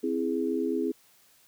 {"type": "chord", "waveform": "sine", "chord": "C augmented", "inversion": "none", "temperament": "equal", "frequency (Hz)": [261.6, 329.6, 415.3], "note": ["C4", "E4", "G#4"], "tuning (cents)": [0, 0, 0], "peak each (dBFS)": -30, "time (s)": [0.03, 0.92], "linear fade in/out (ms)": 10, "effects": ["white hiss -61 dBFS RMS until 1.47 s", "high-pass 60 Hz 12 dB/octave"]}